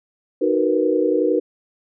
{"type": "chord", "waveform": "sine", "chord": "B major seventh", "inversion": "first", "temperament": "just", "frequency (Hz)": [308.7, 370.4, 463, 493.9], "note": ["D#4", "F#4", "A#4", "B4"], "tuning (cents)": [-14, 2, -12, 0], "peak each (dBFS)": -21, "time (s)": [0.41, 1.4], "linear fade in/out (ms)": 10, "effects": []}